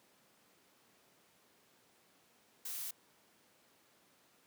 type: noise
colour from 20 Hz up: blue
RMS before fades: -42 dBFS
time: 2.65-2.91 s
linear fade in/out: 5 ms
effects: pink hiss -68 dBFS RMS until 4.46 s + high-pass 200 Hz 12 dB/octave